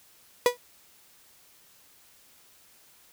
35% pulse tone with exponential decay, 488.4 Hz, B4, 19 cents flat, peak -13 dBFS, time 0.46-0.57 s, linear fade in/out 1 ms, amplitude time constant 23 ms, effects white hiss -58 dBFS RMS until 3.12 s

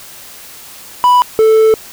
triangle tone pair in turn, 987.8 / 440 Hz, B5 / A4, 0 / 0 cents, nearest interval octave + major second, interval 1400 cents, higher first, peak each -3 dBFS, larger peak neither, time 1.04-1.22 / 1.39-1.74 s, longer second, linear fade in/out 0 ms, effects white hiss -34 dBFS RMS until 1.92 s

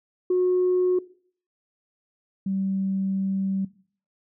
sine tone pair in turn, 364.2 / 192.93 Hz, F#4 / G3, -27 / -27 cents, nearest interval major seventh, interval 1100 cents, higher first, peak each -17 / -23 dBFS, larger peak first, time 0.3-0.99 / 2.46-3.65 s, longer second, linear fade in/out 5 ms, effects noise-tail reverb RT60 0.5 s tail -19 dB re dry + tanh soft clip ceiling -15 dBFS

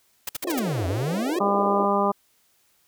white noise bursts, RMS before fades -29 dBFS, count 5, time 0.27-0.596 s, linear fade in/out 5 ms, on 22 ms, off 54 ms
pink band-pass noise, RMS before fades -32 dBFS, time 0.44-1.85 s, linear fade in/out 0 ms, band 280 to 740 Hz, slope 96 dB/octave
square exponential two-way sweep, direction down then up, 375.6 to 85.4 to 375.6 Hz, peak -25 dBFS, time 0.47-1.39 s, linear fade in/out 5 ms, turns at 0.87 s
harmonic tone, 200.8 Hz, G3, 42 cents sharp, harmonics 1 / 2 / 3 / 4 / 5 / 6, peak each -26 / -26 / -26 / -26 / -26 / -26 dBFS, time 1.4-2.12 s, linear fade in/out 10 ms
effects white hiss -64 dBFS RMS until 2.87 s

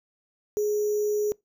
sine tone with sample-and-hold, 418.8 Hz, G#4, 15 cents sharp, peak -22 dBFS, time 0.57-1.32 s, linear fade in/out 0 ms, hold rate 6300 Hz, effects noise-tail reverb RT60 0.2 s tail -24 dB re dry

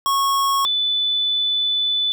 square / sine tone pair in turn, 1100 / 3492 Hz, C#6 / A7, -14 / -14 cents, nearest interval octave + minor sixth, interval 2000 cents, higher second, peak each -17 dBFS, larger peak neither, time 0.06-0.65 / 0.65-2.12 s, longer second, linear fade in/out 0 ms, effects none

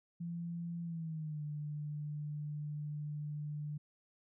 sine tone with pitch glide, 170 to 148.85 Hz, F3 to D3, -46 to +24 cents, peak -38 dBFS, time 0.2-3.78 s, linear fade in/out 10 ms, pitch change -230 cents, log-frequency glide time 0.83-1.42 s, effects none

